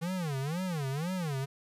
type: tone with vibrato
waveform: square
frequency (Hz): 158.2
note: D#3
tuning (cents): +29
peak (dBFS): -32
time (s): 0.01-1.46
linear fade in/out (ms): 20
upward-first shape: sine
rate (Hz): 2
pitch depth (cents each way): 300
effects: resampled to 32000 Hz + 12-bit